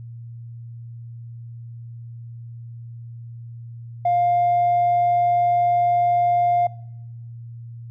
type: tone with tanh clipping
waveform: triangle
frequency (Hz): 703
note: F5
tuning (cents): +11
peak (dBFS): -16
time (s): 4.05-6.67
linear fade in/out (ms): 5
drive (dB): 5
effects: noise-tail reverb RT60 0.9 s tail -23 dB re dry + added 117 Hz sine -34 dBFS peak until 7.9 s